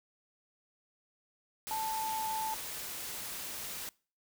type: tone in noise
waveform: sine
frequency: 880 Hz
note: A5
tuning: in tune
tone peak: -33 dBFS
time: 1.71-2.54 s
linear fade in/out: 0 ms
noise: white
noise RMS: -41 dBFS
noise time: 1.67-3.89 s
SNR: +5 dB
effects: noise-tail reverb RT60 0.4 s tail -24 dB re dry